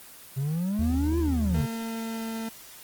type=exponential two-way sweep; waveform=triangle; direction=up then down; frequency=130 to 349.2 to 130 Hz; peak=-23 dBFS; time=0.36-1.67 s; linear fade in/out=20 ms; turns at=1.19 s
type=tone with vibrato; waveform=triangle; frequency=77.78 Hz; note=D#2; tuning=in tune; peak=-23 dBFS; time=0.79-1.61 s; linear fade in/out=0 ms; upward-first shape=triangle; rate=4.1 Hz; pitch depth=33 cents each way
type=tone with pitch glide; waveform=40% pulse; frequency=227.1 to 224.8 Hz; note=A#3 to A3; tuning=-45 to +37 cents; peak=-30 dBFS; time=1.54-2.49 s; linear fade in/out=5 ms; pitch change=-18 cents; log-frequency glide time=1.75-2.36 s
effects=white hiss -47 dBFS RMS until 2.83 s + Opus 24 kbps